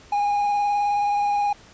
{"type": "tone with vibrato", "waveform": "triangle", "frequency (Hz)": 819, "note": "G#5", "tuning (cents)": -24, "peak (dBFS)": -17, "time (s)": [0.12, 1.53], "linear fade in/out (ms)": 5, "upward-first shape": "square", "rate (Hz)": 19, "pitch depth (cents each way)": 14, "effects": ["pink hiss -49 dBFS RMS until 1.73 s", "resampled to 16000 Hz"]}